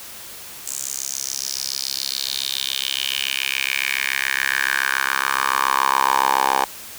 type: tone with high-pass filter sweep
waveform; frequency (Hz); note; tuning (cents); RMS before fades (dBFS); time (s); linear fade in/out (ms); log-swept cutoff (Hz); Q
10% pulse; 67.1; C2; +44; -22; 0.66-6.65; 5; 7500 to 770; 4
effects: white hiss -37 dBFS RMS until 6.98 s